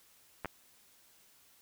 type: clicks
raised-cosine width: 0.5 ms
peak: -22 dBFS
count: 2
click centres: 0.447 / 0.457 s
effects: white hiss -64 dBFS RMS until 1.61 s